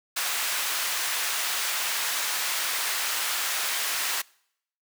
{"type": "high-pass noise", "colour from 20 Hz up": "pink", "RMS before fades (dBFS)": -28, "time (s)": [0.16, 4.22], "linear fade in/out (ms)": 10, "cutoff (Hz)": 1300, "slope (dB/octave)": 12, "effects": ["noise-tail reverb RT60 0.7 s tail -25 dB re dry"]}